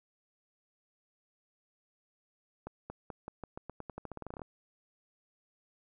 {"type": "accelerating click train", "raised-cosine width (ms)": 1, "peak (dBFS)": -27, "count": 20, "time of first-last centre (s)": [2.67, 4.418], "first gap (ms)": 230, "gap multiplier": 0.88, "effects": []}